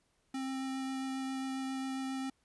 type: tone with vibrato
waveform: square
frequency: 265.1 Hz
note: C4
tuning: 23 cents sharp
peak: -36 dBFS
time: 0.34-2.3 s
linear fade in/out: 5 ms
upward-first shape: triangle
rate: 7.4 Hz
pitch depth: 10 cents each way
effects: pink hiss -75 dBFS RMS until 2.44 s + resampled to 24000 Hz